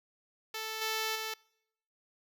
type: tone with level steps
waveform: 5% pulse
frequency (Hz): 440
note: A4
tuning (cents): 0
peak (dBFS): -25 / -20 / -24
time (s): 0.54-1.34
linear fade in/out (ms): 5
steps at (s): 0.81 / 1.15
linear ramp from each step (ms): 10
effects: noise-tail reverb RT60 0.8 s tail -26 dB re dry